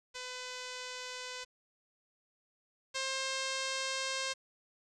5% pulse tone pair in turn, 503 / 530.8 Hz, B4 / C5, +32 / +25 cents, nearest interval minor second, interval 93 cents, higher second, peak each -29 / -22 dBFS, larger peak second, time 0.14-1.45 / 2.94-4.34 s, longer second, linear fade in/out 20 ms, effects resampled to 24000 Hz + 10-bit

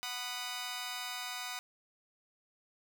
10% pulse chord, B major, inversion second, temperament just, 740.8 / 987.8 / 1234.7 Hz, F#5 / B5 / D#6, +2 / 0 / -14 cents, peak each -34 / -35 / -35 dBFS, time 0.03-1.59 s, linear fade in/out 0 ms, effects none

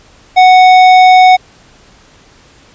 sine tone with hard clipping, 740 Hz, F#5, in tune, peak -3 dBFS, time 0.36-1.37 s, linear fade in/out 20 ms, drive 11 dB, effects pink hiss -43 dBFS RMS until 2.74 s + resampled to 16000 Hz

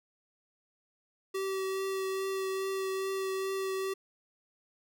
square tone with vibrato, 384.2 Hz, G4, 35 cents flat, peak -32 dBFS, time 1.34-3.94 s, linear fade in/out 10 ms, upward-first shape triangle, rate 2.4 Hz, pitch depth 13 cents each way, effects none

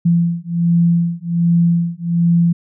sine beating tone pair, 169.7 / 171 Hz, F3 / F3, -49 / -36 cents, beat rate 1.3 Hz, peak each -15 / -15 dBFS, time 0.05-2.53 s, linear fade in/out 10 ms, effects none

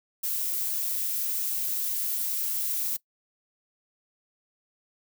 violet noise, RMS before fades -29 dBFS, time 0.23-2.97 s, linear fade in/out 10 ms, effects noise-tail reverb RT60 0.1 s tail -21 dB re dry

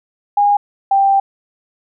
sine tone pair in turn, 817 / 786.9 Hz, G#5 / G5, -29 / +6 cents, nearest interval minor second, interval 65 cents, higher first, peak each -9 dBFS, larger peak neither, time 0.37-0.57 / 0.91-1.2 s, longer second, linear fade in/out 5 ms, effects none

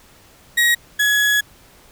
35% pulse tone pair in turn, 1896 / 1683.9 Hz, A#6 / G#6, +29 / +23 cents, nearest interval major second, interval 206 cents, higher first, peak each -11 / -12 dBFS, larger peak first, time 0.57-0.75 / 0.99-1.41 s, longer second, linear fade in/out 10 ms, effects pink hiss -49 dBFS RMS until 1.91 s

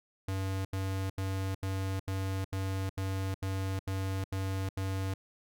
square tone bursts, 95.9 Hz, G2, 37 cents flat, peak -32 dBFS, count 11, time 0.28-5.14 s, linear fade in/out 5 ms, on 370 ms, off 79 ms, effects none

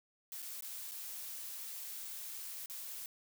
blue noise with dropouts, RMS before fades -45 dBFS, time 0.32-3.06 s, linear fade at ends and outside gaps 1 ms, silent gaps 0.421-0.425 / 0.608-0.623 / 0.913-0.917 / 2.66-2.698 s, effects none

